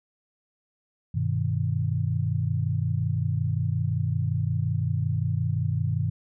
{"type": "chord", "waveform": "sine", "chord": "G augmented", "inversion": "none", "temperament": "equal", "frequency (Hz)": [98, 123.47, 155.56], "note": ["G2", "B2", "D#3"], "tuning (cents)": [0, 0, 0], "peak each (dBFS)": [-27, -27, -28], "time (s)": [1.14, 6.1], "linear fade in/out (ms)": 10, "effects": []}